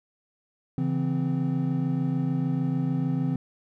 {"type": "tone cluster", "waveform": "triangle", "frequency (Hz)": [139.6, 166.3, 258], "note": ["C#3", "E3", "C4"], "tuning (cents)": [13, 16, -24], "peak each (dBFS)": -26, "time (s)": [0.78, 3.36], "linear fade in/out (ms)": 2, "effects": []}